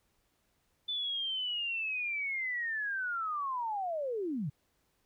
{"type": "linear sweep", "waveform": "sine", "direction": "down", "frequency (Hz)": [3520, 124.6], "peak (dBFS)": -32, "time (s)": [0.88, 4.5], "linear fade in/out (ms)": 10, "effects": ["pink hiss -75 dBFS RMS until 5.05 s"]}